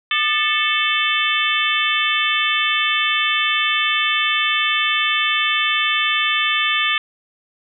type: harmonic tone with a mistuned harmonic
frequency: 440 Hz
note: A4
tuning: in tune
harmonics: 3 / 4 / 5 / 6 / 7 / 8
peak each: -23 / -23 / -23 / -23 / -23 / -23 dBFS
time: 0.11-6.98 s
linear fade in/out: 2 ms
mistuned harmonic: 3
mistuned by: -150 cents
effects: none